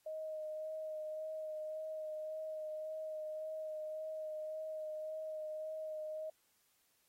sine tone with vibrato, 623 Hz, D#5, 2 cents sharp, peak -40 dBFS, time 0.06-6.3 s, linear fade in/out 5 ms, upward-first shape sine, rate 1.8 Hz, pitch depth 15 cents each way, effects white hiss -75 dBFS RMS until 7.08 s + AAC 48 kbps

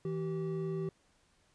triangle tone pair together, 161.75 / 384.7 Hz, E3 / G4, -32 / -33 cents, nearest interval octave + minor third, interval 1499 cents, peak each -34 / -34 dBFS, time 0.05-0.89 s, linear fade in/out 2 ms, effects pink hiss -70 dBFS RMS until 1.54 s + resampled to 22050 Hz

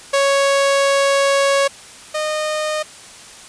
sawtooth tone pair in turn, 554.4 / 614.1 Hz, C#5 / D#5, 0 / -23 cents, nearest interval major second, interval 177 cents, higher second, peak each -9 / -15 dBFS, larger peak first, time 0.13-1.68 / 2.14-2.83 s, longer first, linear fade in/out 10 ms, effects white hiss -39 dBFS RMS until 3.48 s + resampled to 22050 Hz

